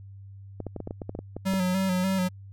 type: clicks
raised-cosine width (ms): 2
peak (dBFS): -20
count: 12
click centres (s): 0.603 / 0.667 / 0.763 / 0.803 / 0.874 / 0.909 / 1.018 / 1.094 / 1.151 / 1.19 / 1.366 / 1.537
type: tone with vibrato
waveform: square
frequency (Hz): 186.7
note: F#3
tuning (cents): +16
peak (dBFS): -24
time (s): 1.45-2.29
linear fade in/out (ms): 20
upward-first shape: square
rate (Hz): 3.4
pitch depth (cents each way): 39
effects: added 98 Hz sine -42 dBFS peak until 2.52 s